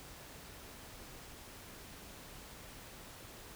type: silence
effects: pink hiss -52 dBFS RMS until 3.55 s